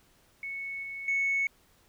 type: tone with level steps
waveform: sine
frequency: 2209 Hz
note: C#7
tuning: 7 cents flat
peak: -34 / -36 / -24 dBFS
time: 0.43-1.47 s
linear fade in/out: 2 ms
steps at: 0.83 / 1.08 s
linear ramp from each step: 2 ms
effects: tanh soft clip ceiling -21 dBFS + pink hiss -64 dBFS RMS until 1.88 s